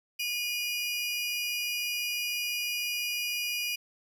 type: tone pair together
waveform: 30% pulse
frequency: 2442 / 2900 Hz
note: D#7 / F#7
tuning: -33 / -35 cents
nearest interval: minor third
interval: 298 cents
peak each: -29 / -32 dBFS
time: 0.19-3.76 s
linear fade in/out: 10 ms
effects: none